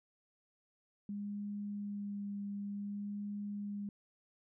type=tone with vibrato; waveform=sine; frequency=203.3 Hz; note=G#3; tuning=37 cents flat; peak=-38 dBFS; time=1.09-3.89 s; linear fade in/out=2 ms; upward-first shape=sine; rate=0.55 Hz; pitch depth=13 cents each way; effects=none